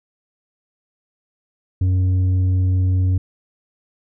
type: tone with tanh clipping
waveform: sine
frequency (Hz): 92.5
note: F#2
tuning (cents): 0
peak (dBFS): -15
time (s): 1.81-3.18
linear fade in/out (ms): 5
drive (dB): 5
effects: none